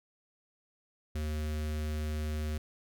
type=tone with notch filter; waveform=square; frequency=76.3 Hz; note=D#2; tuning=33 cents flat; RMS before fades=-34 dBFS; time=1.15-2.58 s; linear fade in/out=5 ms; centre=900 Hz; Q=1.6; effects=none